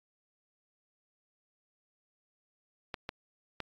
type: clicks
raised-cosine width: 0.3 ms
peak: -20 dBFS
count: 3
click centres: 2.942 / 3.091 / 3.603 s
effects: AAC 64 kbps